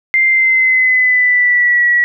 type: tone with pitch glide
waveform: sine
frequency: 2093 to 1930.4 Hz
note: C7 to B6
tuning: 0 to -40 cents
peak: -8 dBFS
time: 0.14-2.04 s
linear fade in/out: 0 ms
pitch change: -140 cents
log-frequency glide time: 0.28-1.84 s
effects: none